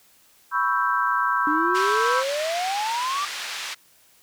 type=chord; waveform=sine; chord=C# half-diminished seventh; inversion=third; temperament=equal; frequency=987.8 / 1108.7 / 1318.5 / 1568 Hz; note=B5 / C#6 / E6 / G6; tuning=0 / 0 / 0 / 0 cents; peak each=-25 dBFS; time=0.51-2.24 s; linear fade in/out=50 ms
type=exponential sweep; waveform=triangle; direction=up; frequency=293.7 to 1191 Hz; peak=-22 dBFS; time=1.47-3.25 s; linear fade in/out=2 ms
type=band-pass noise; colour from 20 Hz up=pink; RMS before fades=-32 dBFS; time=1.74-3.75 s; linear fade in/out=20 ms; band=1600 to 5600 Hz; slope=12 dB/octave
effects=white hiss -57 dBFS RMS until 4.22 s